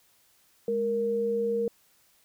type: tone pair together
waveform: sine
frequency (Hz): 207.7 / 466.3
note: G#3 / A#4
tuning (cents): 0 / +1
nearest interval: octave + major second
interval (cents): 1401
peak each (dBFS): -34 / -25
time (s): 0.68-1.68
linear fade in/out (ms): 2
effects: white hiss -64 dBFS RMS until 2.24 s